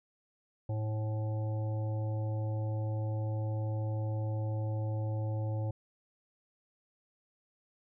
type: harmonic tone with a mistuned harmonic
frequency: 108.4 Hz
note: A2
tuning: 25 cents flat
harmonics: 1 / 3 / 5 / 7 / 8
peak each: -31 / -45 / -43 / -50 / -52 dBFS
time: 0.69-5.71 s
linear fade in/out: 5 ms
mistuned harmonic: 8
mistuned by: -16 cents
effects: none